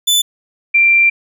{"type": "tone pair in turn", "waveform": ["sawtooth", "sine"], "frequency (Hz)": [3502, 2363], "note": ["A7", "D7"], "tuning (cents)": [-9, 10], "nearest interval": "perfect fifth", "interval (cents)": 681, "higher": "first", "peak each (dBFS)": -7, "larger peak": "neither", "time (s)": [[0.07, 0.22], [0.74, 1.1]], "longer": "second", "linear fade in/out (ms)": 10, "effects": []}